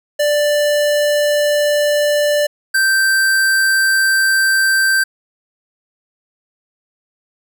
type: tone pair in turn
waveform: square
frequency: 589 / 1562.9 Hz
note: D5 / G6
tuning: +5 / -6 cents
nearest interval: octave + perfect fourth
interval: 1689 cents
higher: second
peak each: -13 / -12 dBFS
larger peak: second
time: 0.19-2.47 / 2.74-5.04 s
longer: second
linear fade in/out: 10 ms
effects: none